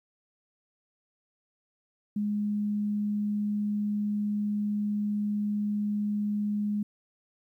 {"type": "tone", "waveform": "sine", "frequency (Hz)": 207.7, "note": "G#3", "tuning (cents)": 0, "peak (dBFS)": -26, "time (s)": [2.16, 6.83], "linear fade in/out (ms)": 5, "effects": ["11-bit"]}